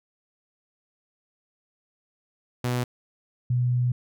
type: tone pair in turn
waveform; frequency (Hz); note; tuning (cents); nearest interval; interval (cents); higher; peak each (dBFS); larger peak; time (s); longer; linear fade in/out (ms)
sawtooth / sine; 123.47 / 123.47; B2 / B2; 0 / 0; unison; 0; neither; -20; neither; 2.64-2.84 / 3.5-3.92; second; 5
effects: none